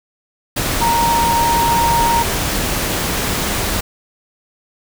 sine tone in noise, 932.3 Hz, A#5, in tune, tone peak -13 dBFS, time 0.81-2.23 s, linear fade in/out 10 ms, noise pink, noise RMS -19 dBFS, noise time 0.56-3.81 s, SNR +3 dB, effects none

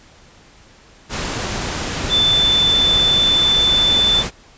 sine tone in noise, 3520 Hz, A7, in tune, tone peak -12 dBFS, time 2.09-4.24 s, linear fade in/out 50 ms, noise pink, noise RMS -23 dBFS, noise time 1.09-4.31 s, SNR +8 dB, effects pink hiss -47 dBFS RMS until 4.57 s + resampled to 16000 Hz

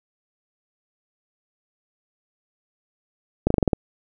slowing click train, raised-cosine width 2 ms, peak -4 dBFS, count 7, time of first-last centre 3.47-3.732 s, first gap 34 ms, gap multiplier 1.1, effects none

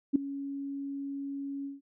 sine tone with ADSR envelope, 278.2 Hz, C#4, 6 cents sharp, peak -17 dBFS, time 0.13-1.81 s, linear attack 26 ms, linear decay 5 ms, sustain -17 dB, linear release 160 ms, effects none

